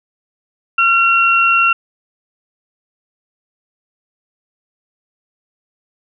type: tone pair together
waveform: sine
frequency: 1368.5 / 2737 Hz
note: F6 / F7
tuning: -36 / -36 cents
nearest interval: octave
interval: 1200 cents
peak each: -12 dBFS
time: 0.78-1.73 s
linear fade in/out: 5 ms
effects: none